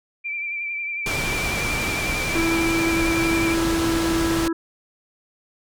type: tone with vibrato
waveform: sine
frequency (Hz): 2349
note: D7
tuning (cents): 0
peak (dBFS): -25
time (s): 0.24-3.55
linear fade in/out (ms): 20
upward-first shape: triangle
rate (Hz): 11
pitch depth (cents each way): 42
type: low-pass noise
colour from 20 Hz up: pink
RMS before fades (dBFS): -26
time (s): 1.06-4.48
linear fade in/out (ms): 2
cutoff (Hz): 9600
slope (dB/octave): 12
type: harmonic tone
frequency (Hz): 330.6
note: E4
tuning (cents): +5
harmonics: 1 / 3 / 4 / 5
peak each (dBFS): -20 / -36 / -34 / -37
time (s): 2.35-4.53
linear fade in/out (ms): 5
effects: none